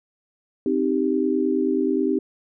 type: chord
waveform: sine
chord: C minor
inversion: none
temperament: equal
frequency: 261.6 / 311.1 / 392 Hz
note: C4 / Eb4 / G4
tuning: 0 / 0 / 0 cents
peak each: -23 dBFS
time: 0.66-2.19 s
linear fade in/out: 2 ms
effects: none